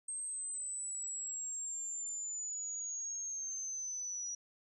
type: linear sweep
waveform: sine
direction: down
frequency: 8390 to 5800 Hz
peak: -38 dBFS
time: 0.08-4.35 s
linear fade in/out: 5 ms
effects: none